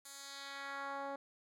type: tone with band-pass filter sweep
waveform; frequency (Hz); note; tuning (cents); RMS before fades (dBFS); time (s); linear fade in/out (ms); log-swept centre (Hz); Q
10% pulse; 277.7; C#4; +3; -45; 0.05-1.16; 5; 9600 to 560; 1.1
effects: none